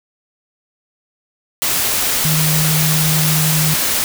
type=tone in noise; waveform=sine; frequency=155.56 Hz; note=D#3; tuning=in tune; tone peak=-15 dBFS; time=2.25-3.74 s; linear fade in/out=0 ms; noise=white; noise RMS=-17 dBFS; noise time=1.62-4.04 s; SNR=-1 dB; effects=none